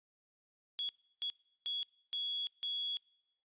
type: tone bursts at uneven times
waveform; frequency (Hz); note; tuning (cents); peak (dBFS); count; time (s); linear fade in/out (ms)
sine; 3355; G#7; +17; -34; 5; 0.79-0.89 / 1.22-1.3 / 1.66-1.83 / 2.13-2.47 / 2.63-2.97; 0
effects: noise-tail reverb RT60 0.9 s tail -25 dB re dry + resampled to 8000 Hz